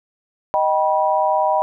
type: chord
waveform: sine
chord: Eb augmented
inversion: none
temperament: just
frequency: 622.3 / 777.8 / 972.3 Hz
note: Eb5 / G5 / B5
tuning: 0 / -14 / -27 cents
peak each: -19 dBFS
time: 0.54-1.62 s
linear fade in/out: 0 ms
effects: none